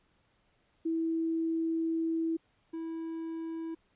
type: tone pair in turn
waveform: sine / triangle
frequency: 326.8 / 326.8 Hz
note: E4 / E4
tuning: -15 / -15 cents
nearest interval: unison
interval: 0 cents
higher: neither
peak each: -28 / -33 dBFS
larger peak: first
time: 0.85-2.37 / 2.73-3.75 s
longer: first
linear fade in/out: 10 ms
effects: pink hiss -71 dBFS RMS until 3.95 s + resampled to 8000 Hz